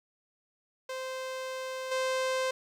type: tone with level steps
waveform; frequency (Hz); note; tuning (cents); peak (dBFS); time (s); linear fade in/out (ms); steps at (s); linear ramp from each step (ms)
sawtooth; 520; C5; -11; -31 / -24; 0.89-2.51; 5; 1.91; 10
effects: low-pass 8000 Hz 12 dB/octave + 10-bit